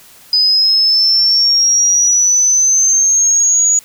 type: exponential sweep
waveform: sine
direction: up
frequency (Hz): 4978 to 6830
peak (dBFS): -8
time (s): 0.33-3.79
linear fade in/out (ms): 2
effects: white hiss -42 dBFS RMS until 3.84 s